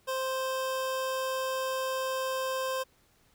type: tone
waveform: 25% pulse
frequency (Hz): 523.3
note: C5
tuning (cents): 0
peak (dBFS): -26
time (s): 0.07-2.84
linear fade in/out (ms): 20
effects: pink hiss -66 dBFS RMS until 3.34 s